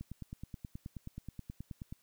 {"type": "click train", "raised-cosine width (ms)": 5, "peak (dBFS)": -30, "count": 19, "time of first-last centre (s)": [0.01, 1.925], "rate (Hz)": 9.4, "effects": ["white hiss -71 dBFS RMS until 2.02 s"]}